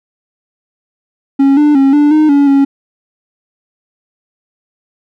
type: tone with pitch steps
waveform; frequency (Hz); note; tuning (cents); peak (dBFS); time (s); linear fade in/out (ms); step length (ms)
triangle; 274.6 / 296.6 / 272 / 293.6 / 307.6 / 283.5 / 276.6; C#4 / D4 / C#4 / D4 / D#4 / C#4 / C#4; -16 / +17 / -33 / 0 / -20 / +39 / -4; -3; 1.39-2.65; 10; 180
effects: none